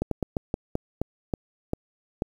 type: slowing click train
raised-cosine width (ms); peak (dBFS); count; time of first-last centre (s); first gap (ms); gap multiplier
2; -12; 10; 0.02-2.221; 93; 1.23
effects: 8-bit